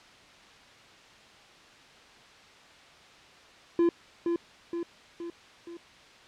triangle tone with echo, 341.1 Hz, F4, 41 cents flat, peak -18 dBFS, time 3.79-3.89 s, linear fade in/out 2 ms, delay 470 ms, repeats 4, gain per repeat -5 dB, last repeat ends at 5.77 s, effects white hiss -53 dBFS RMS until 6.27 s + low-pass 4000 Hz 12 dB/octave

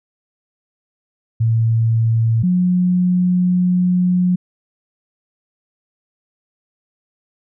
sine tone pair in turn, 113.6 / 180.33 Hz, A#2 / F#3, -44 / -44 cents, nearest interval minor sixth, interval 800 cents, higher second, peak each -12 dBFS, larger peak neither, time 1.4-2.43 / 2.43-4.36 s, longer second, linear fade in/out 10 ms, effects none

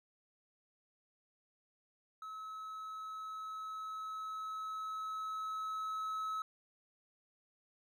triangle tone with level ramp, 1291 Hz, E6, 37 cents flat, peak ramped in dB -42 to -34 dBFS, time 2.22-6.42 s, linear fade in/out 2 ms, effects none

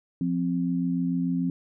sine tone pair together, 174.73 / 261.6 Hz, F3 / C4, +1 / 0 cents, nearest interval perfect fifth, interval 699 cents, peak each -26 dBFS, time 0.21-1.5 s, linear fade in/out 2 ms, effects none

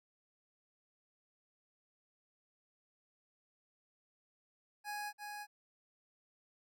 25% pulse tone with echo, 830.6 Hz, G#5, in tune, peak -36 dBFS, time 4.84-5.13 s, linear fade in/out 50 ms, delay 340 ms, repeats 1, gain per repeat -4 dB, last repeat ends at 5.47 s, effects none

